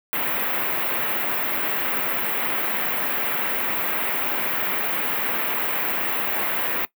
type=band-stop noise; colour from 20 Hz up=white; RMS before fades=-24 dBFS; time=0.13-6.85 s; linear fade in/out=0 ms; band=2600 to 16000 Hz; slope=24 dB/octave; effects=noise-tail reverb RT60 0.1 s tail -19 dB re dry + high-pass 200 Hz 12 dB/octave